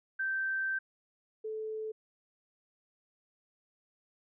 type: tone pair in turn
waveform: sine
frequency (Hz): 1558 / 435.8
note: G6 / A4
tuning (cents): -11 / -17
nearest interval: octave + minor seventh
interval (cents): 2206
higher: first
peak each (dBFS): -30 / -35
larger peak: first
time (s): 0.19-0.79 / 1.44-1.92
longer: first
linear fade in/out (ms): 10
effects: none